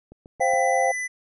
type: click train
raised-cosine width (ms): 2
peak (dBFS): -31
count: 4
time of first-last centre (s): 0.12-0.536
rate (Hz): 7.21
type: chord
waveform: sine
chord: C suspended fourth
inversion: none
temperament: just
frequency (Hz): 523.3 / 697.7 / 784.9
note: C5 / F5 / G5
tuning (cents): 0 / -2 / +2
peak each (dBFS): -23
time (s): 0.4-0.92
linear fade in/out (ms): 10
type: tone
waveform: square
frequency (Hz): 1999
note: B6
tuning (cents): +20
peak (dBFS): -27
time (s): 0.4-1.08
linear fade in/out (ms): 20
effects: resampled to 24000 Hz